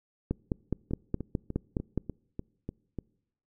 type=two click trains; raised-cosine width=3 ms; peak=-15 / -22 dBFS; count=9 / 8; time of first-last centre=0.31-1.977 / 0.91-2.987 s; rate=4.8 / 3.37 Hz; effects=noise-tail reverb RT60 0.8 s tail -26 dB re dry